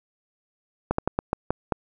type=slowing click train; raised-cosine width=1 ms; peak=-8 dBFS; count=7; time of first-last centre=0.91-1.723 s; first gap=74 ms; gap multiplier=1.24; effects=none